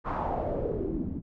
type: noise with low-pass filter sweep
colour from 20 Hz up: pink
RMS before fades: -31 dBFS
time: 0.04-1.22 s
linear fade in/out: 50 ms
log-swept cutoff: 1200 to 210 Hz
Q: 4.1
effects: none